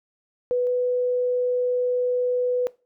sine tone pair in turn, 493.9 / 495.9 Hz, B4 / B4, 0 / +7 cents, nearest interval unison, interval 7 cents, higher second, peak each -19 dBFS, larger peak neither, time 0.51-0.67 / 0.67-2.67 s, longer second, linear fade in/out 0 ms, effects noise-tail reverb RT60 0.3 s tail -20 dB re dry

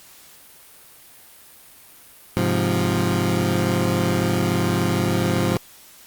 20% pulse chord, F minor, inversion first, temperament equal, 103.83 / 130.81 / 174.61 Hz, Ab2 / C3 / F3, 0 / 0 / 0 cents, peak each -18 / -20 / -17 dBFS, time 2.37-5.57 s, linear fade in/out 0 ms, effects white hiss -47 dBFS RMS until 6.06 s + Opus 48 kbps

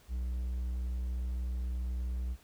triangle tone, 61.74 Hz, B1, in tune, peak -30 dBFS, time 0.08-2.37 s, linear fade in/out 50 ms, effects pink hiss -62 dBFS RMS until 2.43 s

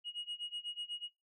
sine tone with tremolo, 2887 Hz, F#7, 43 cents flat, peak -34 dBFS, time 0.04-1.09 s, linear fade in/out 50 ms, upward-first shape sine, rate 8.1 Hz, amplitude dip 95%, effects noise-tail reverb RT60 0.2 s tail -19 dB re dry + tanh soft clip ceiling -36 dBFS

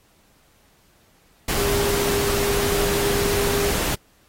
sine tone in noise, 403.7 Hz, G#4, 49 cents flat, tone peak -22 dBFS, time 1.57-3.71 s, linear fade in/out 5 ms, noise pink, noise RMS -24 dBFS, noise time 1.48-3.95 s, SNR -1 dB, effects pink hiss -59 dBFS RMS until 4.28 s + AAC 48 kbps

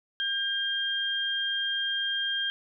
sine tone pair together, 1602 / 3204 Hz, G6 / G7, +37 / +37 cents, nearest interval octave, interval 1200 cents, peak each -31 / -28 dBFS, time 0.2-2.5 s, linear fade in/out 0 ms, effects none

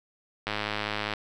click train, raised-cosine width 0.3 ms, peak -13 dBFS, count 71, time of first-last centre 0.47-1.137 s, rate 105 Hz, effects none

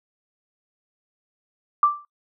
sine tone with exponential decay, 1174.7 Hz, D6, in tune, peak -10 dBFS, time 1.83-2.05 s, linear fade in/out 2 ms, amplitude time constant 47 ms, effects noise-tail reverb RT60 0.1 s tail -19 dB re dry

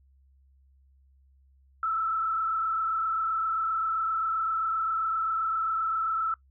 sine tone with frequency modulation, 1318.5 Hz, E6, in tune, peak -25 dBFS, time 1.83-6.34 s, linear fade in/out 2 ms, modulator 27.6 Hz, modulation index 1.1, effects noise-tail reverb RT60 0.1 s tail -19 dB re dry + added 67 Hz sine -58 dBFS peak until 6.5 s

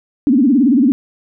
sine tone with vibrato, 261.6 Hz, C4, in tune, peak -8 dBFS, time 0.27-0.92 s, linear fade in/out 0 ms, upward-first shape sine, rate 18 Hz, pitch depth 230 cents each way, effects none

